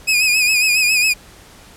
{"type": "tone with vibrato", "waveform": "sawtooth", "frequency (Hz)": 2502, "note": "D#7", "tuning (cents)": 9, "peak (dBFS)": -9, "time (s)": [0.07, 1.14], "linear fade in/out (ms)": 20, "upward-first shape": "sine", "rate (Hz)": 7.3, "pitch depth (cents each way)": 63, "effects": ["pink hiss -43 dBFS RMS until 1.76 s", "low-pass 12000 Hz 12 dB/octave"]}